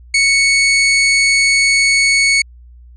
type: tone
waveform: sawtooth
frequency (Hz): 2217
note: C#7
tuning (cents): 0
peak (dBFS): -6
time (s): 0.14-2.42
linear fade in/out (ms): 5
effects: added 60 Hz sine -37 dBFS peak until 2.96 s + resampled to 22050 Hz